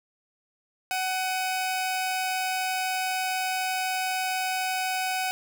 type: tone pair together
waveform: sawtooth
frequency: 749 / 2519 Hz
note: F#5 / D#7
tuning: +21 / +21 cents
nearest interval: octave + major sixth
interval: 2100 cents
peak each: -23 / -30 dBFS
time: 0.91-5.31 s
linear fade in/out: 0 ms
effects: none